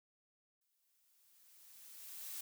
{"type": "noise with exponential growth", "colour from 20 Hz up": "blue", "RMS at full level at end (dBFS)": -44, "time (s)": [0.61, 2.41], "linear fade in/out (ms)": 5, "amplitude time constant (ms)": 390, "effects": []}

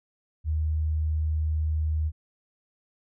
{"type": "tone", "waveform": "sine", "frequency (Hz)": 77.78, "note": "D#2", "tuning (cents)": 0, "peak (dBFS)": -23, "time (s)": [0.44, 2.12], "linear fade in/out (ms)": 50, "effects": []}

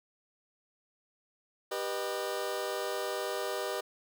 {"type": "chord", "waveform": "sawtooth", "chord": "G augmented", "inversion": "none", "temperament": "just", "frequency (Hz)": [392, 490, 612.5], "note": ["G4", "B4", "D#5"], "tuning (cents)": [0, -14, -27], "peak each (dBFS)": -33, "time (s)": [1.71, 3.81], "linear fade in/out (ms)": 10, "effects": []}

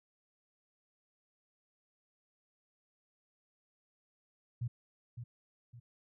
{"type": "tone with echo", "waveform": "sine", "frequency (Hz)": 119.5, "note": "A#2", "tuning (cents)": 43, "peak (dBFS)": -33, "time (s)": [4.61, 4.68], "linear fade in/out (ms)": 10, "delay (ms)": 560, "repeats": 2, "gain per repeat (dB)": -8, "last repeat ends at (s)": 5.8, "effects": []}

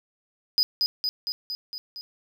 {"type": "tone with echo", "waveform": "triangle", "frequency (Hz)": 4978, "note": "D#8", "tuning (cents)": 0, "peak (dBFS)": -16, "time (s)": [0.58, 0.63], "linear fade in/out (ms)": 0, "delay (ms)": 230, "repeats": 6, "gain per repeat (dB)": -3, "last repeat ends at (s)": 2.01, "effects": []}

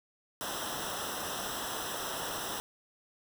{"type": "noise with comb filter", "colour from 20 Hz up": "pink", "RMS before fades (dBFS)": -37, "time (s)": [0.41, 2.6], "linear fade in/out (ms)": 0, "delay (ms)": 0.44, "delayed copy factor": -0.9, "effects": []}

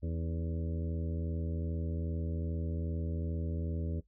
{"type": "harmonic tone with a mistuned harmonic", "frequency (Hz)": 82.5, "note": "E2", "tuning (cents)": 2, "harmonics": [1, 2, 3, 4, 5, 6, 7], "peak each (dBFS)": [-34, -40, -44, -46, -48, -50, -51], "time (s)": [0.02, 4.01], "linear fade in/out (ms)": 20, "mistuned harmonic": 4, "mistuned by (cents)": -60, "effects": ["noise-tail reverb RT60 0.1 s tail -17 dB re dry", "added 50 Hz sine -66 dBFS peak until 4.07 s"]}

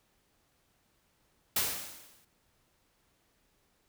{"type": "noise with exponential decay", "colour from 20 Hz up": "white", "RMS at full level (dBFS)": -27, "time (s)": [1.56, 2.25], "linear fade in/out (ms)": 5, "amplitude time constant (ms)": 150, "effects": ["pink hiss -72 dBFS RMS until 3.88 s"]}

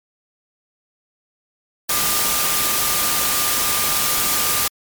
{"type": "tone in noise", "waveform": "sine", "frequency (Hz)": 1200, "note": "D6", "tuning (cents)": 37, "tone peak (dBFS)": -28, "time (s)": [1.89, 4.68], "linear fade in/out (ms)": 5, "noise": "white", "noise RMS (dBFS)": -19, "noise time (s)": [1.89, 4.68], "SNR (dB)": -12, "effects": ["MP3 96 kbps"]}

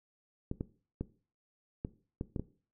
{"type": "clicks", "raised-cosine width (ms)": 3, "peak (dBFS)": -22, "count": 7, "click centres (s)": [0.514, 0.609, 1.01, 1.849, 2.211, 2.362, 2.396], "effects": ["noise-tail reverb RT60 0.4 s tail -17 dB re dry"]}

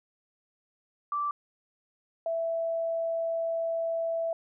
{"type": "tone pair in turn", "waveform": "sine", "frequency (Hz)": [1168, 661.6], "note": ["D6", "E5"], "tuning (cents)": [-10, 6], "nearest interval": "minor seventh", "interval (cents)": 984, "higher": "first", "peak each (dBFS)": -27, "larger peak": "neither", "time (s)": [[1.12, 1.31], [2.26, 4.33]], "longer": "second", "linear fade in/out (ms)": 2, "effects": []}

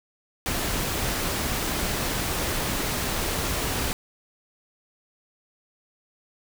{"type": "noise", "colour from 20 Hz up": "pink", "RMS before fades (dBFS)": -27, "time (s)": [0.46, 3.93], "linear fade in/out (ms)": 0, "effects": []}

